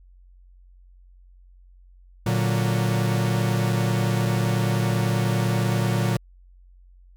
45% pulse chord, Bb augmented, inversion none, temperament equal, 116.54 / 146.83 / 185 Hz, Bb2 / D3 / F#3, 0 / 0 / 0 cents, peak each -22 / -28 / -26 dBFS, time 2.26-6.17 s, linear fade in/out 5 ms, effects added 45 Hz sine -48 dBFS peak until 7.16 s

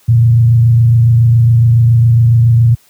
sine tone with frequency modulation, 116.54 Hz, A#2, in tune, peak -4 dBFS, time 0.08-2.75 s, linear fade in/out 10 ms, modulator 27.2 Hz, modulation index 0.38, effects white hiss -49 dBFS RMS until 2.89 s + high-pass 60 Hz 12 dB/octave

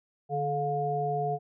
sine tone cluster, 148.1 / 431.2 / 711 Hz, D3 / A4 / F5, +15 / -35 / +31 cents, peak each -33 / -32 / -29 dBFS, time 0.29-1.39 s, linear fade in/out 50 ms, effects none

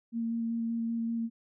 sine tone with vibrato, 230 Hz, A#3, 23 cents flat, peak -29 dBFS, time 0.12-1.3 s, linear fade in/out 50 ms, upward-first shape square, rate 5.2 Hz, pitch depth 9 cents each way, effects none

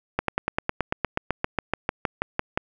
slowing click train, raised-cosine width 0.5 ms, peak -7 dBFS, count 19, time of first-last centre 0.19-2.575 s, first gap 93 ms, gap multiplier 1.04, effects none

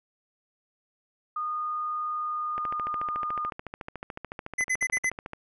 sine tone with pitch glide, 1227 to 1219.2 Hz, D#6 to D#6, -25 to -36 cents, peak -28 dBFS, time 1.36-3.5 s, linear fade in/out 5 ms, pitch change -11 cents, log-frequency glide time 2.1-2.89 s
click train, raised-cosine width 0.5 ms, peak -21 dBFS, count 39, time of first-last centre 2.58-5.334 s, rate 13.8 Hz
square tone bursts, 2026 Hz, B6, 44 cents sharp, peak -24 dBFS, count 5, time 4.58-5.099 s, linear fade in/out 10 ms, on 63 ms, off 51 ms
effects resampled to 24000 Hz

